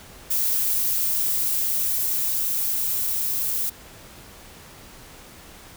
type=noise with level ramp; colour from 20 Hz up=violet; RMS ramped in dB=-22 to -25 dBFS; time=0.3-3.7 s; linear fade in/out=10 ms; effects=pink hiss -45 dBFS RMS until 5.76 s